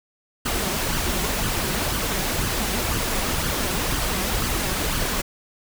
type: noise with flanger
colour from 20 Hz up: pink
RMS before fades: -24 dBFS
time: 0.45-5.22 s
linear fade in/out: 10 ms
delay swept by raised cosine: 0.64 to 5.44 ms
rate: 2 Hz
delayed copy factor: +0.5
effects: none